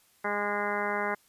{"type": "harmonic tone with a mistuned harmonic", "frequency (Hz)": 205.6, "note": "G#3", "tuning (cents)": -17, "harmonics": [1, 2, 3, 4, 5, 6, 7, 8, 9, 10], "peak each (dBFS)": [-39, -35, -36, -35, -36, -39, -36, -38, -39, -38], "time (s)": [0.24, 1.15], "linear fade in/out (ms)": 10, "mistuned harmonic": 6, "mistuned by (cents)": -24, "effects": ["white hiss -64 dBFS RMS until 1.28 s", "resampled to 32000 Hz"]}